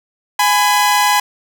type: tone pair together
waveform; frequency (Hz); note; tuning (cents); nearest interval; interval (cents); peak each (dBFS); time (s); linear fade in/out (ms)
sawtooth; 830.6 / 1003.3; G#5 / B5; 0 / +27; minor third; 327; -10; 0.39-1.2; 5
effects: none